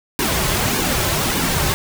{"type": "noise with flanger", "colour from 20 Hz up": "pink", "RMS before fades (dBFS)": -19, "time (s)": [0.19, 1.74], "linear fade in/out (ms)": 0, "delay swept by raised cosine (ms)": [1.5, 4.3], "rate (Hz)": 1.7, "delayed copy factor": -0.6, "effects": []}